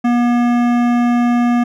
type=tone with hard clipping; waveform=sine; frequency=240.6 Hz; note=B3; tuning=45 cents flat; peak=-13 dBFS; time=0.04-1.64 s; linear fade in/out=10 ms; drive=15 dB; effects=none